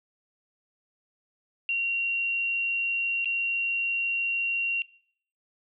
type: tone with dropouts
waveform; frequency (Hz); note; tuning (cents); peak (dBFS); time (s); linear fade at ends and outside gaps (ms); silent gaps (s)
sine; 2753; F7; -25; -24; 1.69-4.82; 1; 3.246-3.256
effects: noise-tail reverb RT60 0.6 s tail -22 dB re dry